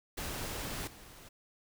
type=noise with level steps; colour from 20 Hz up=pink; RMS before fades=-39 / -53 dBFS; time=0.17-1.29 s; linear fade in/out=10 ms; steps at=0.87 s; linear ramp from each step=5 ms; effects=none